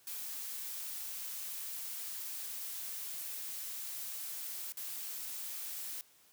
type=noise with dropouts; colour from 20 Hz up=blue; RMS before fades=-42 dBFS; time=0.07-6.01 s; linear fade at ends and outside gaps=1 ms; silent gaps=4.722-4.771 s; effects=white hiss -65 dBFS RMS until 6.32 s + high-pass 80 Hz 12 dB/octave